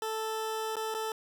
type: tone with dropouts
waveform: 20% pulse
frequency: 440 Hz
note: A4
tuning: in tune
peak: -27 dBFS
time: 0.02-1.12 s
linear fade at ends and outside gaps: 2 ms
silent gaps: 0.757-0.766 / 0.942-0.947 s
effects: 10-bit